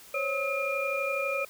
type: tone cluster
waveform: sine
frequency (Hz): 524 / 556 / 1282 / 2411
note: C5 / C#5 / E6 / D7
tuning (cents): +2 / +5 / -49 / +45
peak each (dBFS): -36 / -31 / -35 / -31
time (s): 0.14-1.45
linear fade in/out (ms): 5
effects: white hiss -51 dBFS RMS until 1.49 s